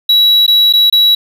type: tone with dropouts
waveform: triangle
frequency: 3900 Hz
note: B7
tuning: 23 cents flat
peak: -4 dBFS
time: 0.09-1.15 s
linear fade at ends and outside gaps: 5 ms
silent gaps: 0.465-0.478 / 0.727-0.735 / 0.9-0.925 s
effects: none